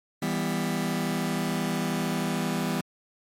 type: chord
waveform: sawtooth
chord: E minor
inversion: none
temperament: just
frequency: 164.81 / 197.78 / 247.2 Hz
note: E3 / G3 / B3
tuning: 0 / +16 / +2 cents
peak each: -26 dBFS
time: 0.22-2.81 s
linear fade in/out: 5 ms
effects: MP3 64 kbps